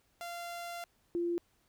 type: tone pair in turn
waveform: sawtooth / sine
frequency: 691 / 344.7 Hz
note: F5 / F4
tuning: -19 / -23 cents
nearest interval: octave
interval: 1204 cents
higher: first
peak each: -36 / -30 dBFS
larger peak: second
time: 0.21-0.84 / 1.15-1.38 s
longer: first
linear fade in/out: 0 ms
effects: pink hiss -72 dBFS RMS until 1.68 s